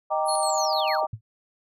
sine chord, Eb major seventh, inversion none, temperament equal, 622.3 / 784 / 932.3 / 1174.7 Hz, Eb5 / G5 / Bb5 / D6, 0 / 0 / 0 / 0 cents, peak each -26 / -26 / -29 / -30 dBFS, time 0.1-1.07 s, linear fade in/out 20 ms
sine linear sweep, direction down, 11175 to 169.3 Hz, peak -29 dBFS, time 0.25-1.05 s, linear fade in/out 50 ms
triangle tone with tremolo, 4300 Hz, C8, 47 cents sharp, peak -29 dBFS, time 0.28-1.01 s, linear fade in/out 10 ms, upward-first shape square, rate 6.7 Hz, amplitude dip 75%
sine tone with exponential decay, 110 Hz, A2, in tune, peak -26 dBFS, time 1.13-1.21 s, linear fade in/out 5 ms, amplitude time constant 17 ms
effects none

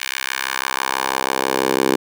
10% pulse tone with high-pass filter sweep, 66.1 Hz, C2, 18 cents sharp, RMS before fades -21 dBFS, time 0-1.96 s, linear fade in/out 5 ms, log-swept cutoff 2200 to 350 Hz, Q 1.4, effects none

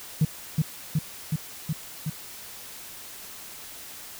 sine tone with echo, 155.5 Hz, D#3, 1 cent flat, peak -15 dBFS, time 0.21-0.25 s, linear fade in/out 5 ms, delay 370 ms, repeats 5, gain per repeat -2 dB, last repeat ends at 2.1 s, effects tanh soft clip ceiling -14 dBFS + white hiss -42 dBFS RMS until 4.19 s

